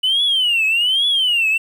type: tone with vibrato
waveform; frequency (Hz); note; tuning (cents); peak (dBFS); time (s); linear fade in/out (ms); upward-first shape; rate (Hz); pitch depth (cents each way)
triangle; 2960; F#7; 0; -11; 0.03-1.58; 10; triangle; 1.2; 260
effects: tanh soft clip ceiling -10 dBFS + 8-bit